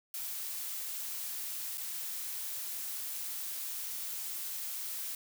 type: noise with dropouts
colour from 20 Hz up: blue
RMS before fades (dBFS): -39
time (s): 0.14-5.15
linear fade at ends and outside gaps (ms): 2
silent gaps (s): 1.775-1.779
effects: none